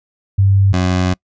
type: tone pair in turn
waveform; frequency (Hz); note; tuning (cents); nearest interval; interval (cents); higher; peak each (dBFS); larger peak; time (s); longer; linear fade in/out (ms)
sine / 20% pulse; 98 / 91.32; G2 / F#2; 0 / -22; minor second; 122; first; -8; neither; 0.38-0.73 / 0.73-1.14; second; 10
effects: noise-tail reverb RT60 0.1 s tail -26 dB re dry + resampled to 16000 Hz